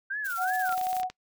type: tone with vibrato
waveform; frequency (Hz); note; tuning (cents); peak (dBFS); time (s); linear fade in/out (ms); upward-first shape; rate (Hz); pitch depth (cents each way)
sine; 1529; G6; -44; -29; 0.1-0.75; 10; sine; 2.7; 210
type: noise with tremolo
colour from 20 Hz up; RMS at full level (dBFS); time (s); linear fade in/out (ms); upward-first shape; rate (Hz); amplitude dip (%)
blue; -40; 0.24-1.02; 20; square; 17; 45
type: tone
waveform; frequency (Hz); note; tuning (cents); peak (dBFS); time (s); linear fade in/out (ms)
sine; 740; F#5; 0; -26; 0.37-1.1; 50
type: clicks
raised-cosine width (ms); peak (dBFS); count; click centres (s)
0.2; -22; 10; 0.693 / 0.725 / 0.779 / 0.813 / 0.869 / 0.93 / 0.967 / 0.999 / 1.032 / 1.1
effects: noise-tail reverb RT60 0.1 s tail -24 dB re dry